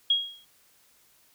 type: tone with exponential decay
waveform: sine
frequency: 3286 Hz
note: G#7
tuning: 19 cents flat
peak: -17 dBFS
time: 0.1-0.45 s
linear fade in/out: 5 ms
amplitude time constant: 74 ms
effects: white hiss -62 dBFS RMS until 1.34 s